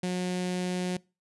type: tone with notch filter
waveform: sawtooth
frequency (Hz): 181.1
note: F#3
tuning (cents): -37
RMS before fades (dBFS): -30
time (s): 0.03-0.97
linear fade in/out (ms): 5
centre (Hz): 1200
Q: 1.3
effects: noise-tail reverb RT60 0.3 s tail -24 dB re dry + resampled to 24000 Hz